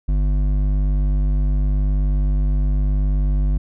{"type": "tone with hard clipping", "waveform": "triangle", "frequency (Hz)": 49.56, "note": "G1", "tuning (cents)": 20, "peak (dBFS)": -17, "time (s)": [0.08, 3.58], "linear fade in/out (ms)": 10, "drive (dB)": 13, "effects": []}